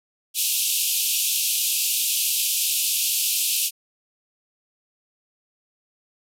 white band-pass noise, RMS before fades -23 dBFS, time 0.34-3.71 s, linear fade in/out 50 ms, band 2500 to 15000 Hz, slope 96 dB/octave, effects none

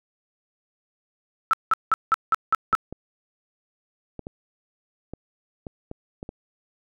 sine tone bursts, 1318.5 Hz, E6, in tune, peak -15 dBFS, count 7, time 1.51-2.751 s, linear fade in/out 0 ms, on 23 ms, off 180 ms
clicks, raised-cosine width 2 ms, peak -21 dBFS, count 9, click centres 2.733 / 2.926 / 4.193 / 4.269 / 5.136 / 5.668 / 5.914 / 6.229 / 6.291 s
effects none

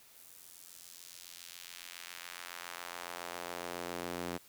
sawtooth tone with high-pass filter sweep, 87.2 Hz, F2, 2 cents flat, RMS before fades -45 dBFS, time 0.15-4.38 s, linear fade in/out 10 ms, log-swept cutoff 12000 to 250 Hz, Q 0.87, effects white hiss -60 dBFS RMS until 4.48 s

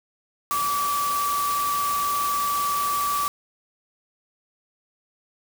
sine tone in noise, 1154 Hz, D6, 31 cents flat, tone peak -22 dBFS, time 0.51-3.28 s, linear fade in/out 0 ms, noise white, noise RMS -31 dBFS, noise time 0.51-3.28 s, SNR +6 dB, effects none

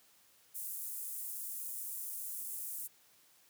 pink high-pass noise, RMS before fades -42 dBFS, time 0.54-2.88 s, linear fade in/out 20 ms, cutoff 9300 Hz, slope 24 dB/octave, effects white hiss -66 dBFS RMS until 3.49 s + high-pass 80 Hz 12 dB/octave

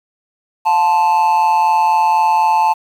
triangle tone with amplitude modulation, 878 Hz, A5, 4 cents flat, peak -5 dBFS, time 0.65-2.74 s, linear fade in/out 20 ms, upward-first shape sine, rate 164 Hz, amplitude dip 70%, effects 7-bit

